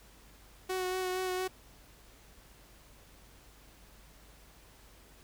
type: tone with vibrato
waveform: sawtooth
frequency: 370 Hz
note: F#4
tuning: in tune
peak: -28 dBFS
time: 0.69-1.48 s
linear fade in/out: 10 ms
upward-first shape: sine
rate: 4.3 Hz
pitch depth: 18 cents each way
effects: added 50 Hz sine -59 dBFS peak until 5.23 s + pink hiss -59 dBFS RMS until 5.23 s